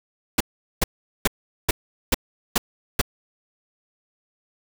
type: noise bursts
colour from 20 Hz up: pink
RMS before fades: -18 dBFS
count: 7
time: 0.38-3.015 s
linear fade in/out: 5 ms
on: 25 ms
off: 410 ms
effects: none